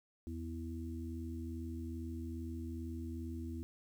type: harmonic tone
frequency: 82.41 Hz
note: E2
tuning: in tune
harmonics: 1 / 3 / 4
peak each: -42 / -45 / -47 dBFS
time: 0.27-3.63 s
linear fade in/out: 0 ms
effects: 11-bit